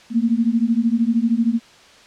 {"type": "beating tone pair", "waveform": "sine", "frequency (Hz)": [224.6, 237.6], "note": ["A3", "A#3"], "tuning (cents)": [36, 33], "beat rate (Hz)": 13, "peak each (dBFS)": -18, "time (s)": [0.1, 1.6], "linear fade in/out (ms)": 50, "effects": ["white hiss -47 dBFS RMS until 2.06 s", "low-pass 5000 Hz 12 dB/octave"]}